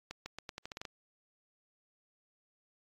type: accelerating click train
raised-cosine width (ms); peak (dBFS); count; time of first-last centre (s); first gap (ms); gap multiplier
0.2; -24; 10; 0.11-0.852; 150; 0.84
effects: AAC 32 kbps